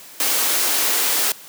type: high-pass noise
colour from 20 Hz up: white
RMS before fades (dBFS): -19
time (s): 0.2-1.32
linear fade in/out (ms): 2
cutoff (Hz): 260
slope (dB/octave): 24
effects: white hiss -41 dBFS RMS until 1.48 s + high-pass 150 Hz 12 dB/octave